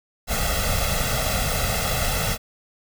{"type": "noise with comb filter", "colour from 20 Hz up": "pink", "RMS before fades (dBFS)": -23, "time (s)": [0.27, 2.38], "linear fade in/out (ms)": 50, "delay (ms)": 1.5, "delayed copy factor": 1, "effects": []}